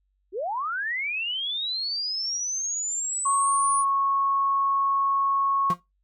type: linear sweep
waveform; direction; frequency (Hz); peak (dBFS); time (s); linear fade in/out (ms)
sine; up; 335.7 to 9620; -26; 0.32-3.85; 50
type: tone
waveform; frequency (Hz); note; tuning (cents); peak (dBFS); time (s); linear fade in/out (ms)
sine; 1100; C#6; -14; -21; 3.25-5.74; 10
type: tone with exponential decay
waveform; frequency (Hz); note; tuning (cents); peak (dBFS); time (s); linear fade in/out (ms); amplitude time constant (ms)
40% pulse; 175.1; F3; +5; -23; 5.7-5.8; 2; 20
effects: noise-tail reverb RT60 0.2 s tail -20 dB re dry + added 48 Hz sine -68 dBFS peak until 6.03 s